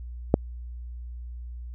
click, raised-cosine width 2 ms, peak -3 dBFS, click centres 0.341 s, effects added 60 Hz sine -35 dBFS peak until 1.74 s

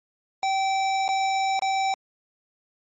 square tone with dropouts, 773 Hz, G5, 24 cents flat, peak -22 dBFS, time 0.43-1.94 s, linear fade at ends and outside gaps 1 ms, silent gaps 1.08-1.089 / 1.593-1.621 s, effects MP3 32 kbps

